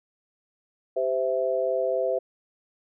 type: chord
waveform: sine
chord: C major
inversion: second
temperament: equal with one note detuned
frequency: 392 / 515.7 / 659.3 Hz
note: G4 / C5 / E5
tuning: 0 / -25 / 0 cents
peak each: -30 / -25 / -27 dBFS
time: 0.96-2.19 s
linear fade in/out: 10 ms
effects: none